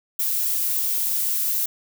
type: noise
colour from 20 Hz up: violet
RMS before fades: -23 dBFS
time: 0.19-1.66 s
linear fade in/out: 5 ms
effects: none